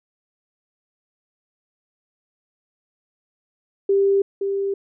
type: tone with echo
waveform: sine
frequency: 394.9 Hz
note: G4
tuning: 13 cents sharp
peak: -14 dBFS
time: 3.89-4.22 s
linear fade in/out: 5 ms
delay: 520 ms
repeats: 1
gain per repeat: -6 dB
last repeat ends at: 4.74 s
effects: none